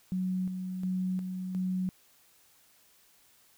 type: tone with tremolo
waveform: sine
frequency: 185 Hz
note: F#3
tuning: in tune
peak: -28 dBFS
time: 0.12-1.89 s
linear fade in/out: 0 ms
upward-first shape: square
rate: 1.4 Hz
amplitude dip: 45%
effects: white hiss -63 dBFS RMS until 3.57 s